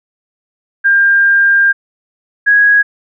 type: tone pair in turn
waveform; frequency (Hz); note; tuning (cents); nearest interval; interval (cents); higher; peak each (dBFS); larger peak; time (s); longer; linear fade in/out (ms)
sine; 1600 / 1656.4; G6 / G#6; +35 / -5; minor second; 60; second; -6 / -5; second; 0.84-1.73 / 2.46-2.83; first; 20
effects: none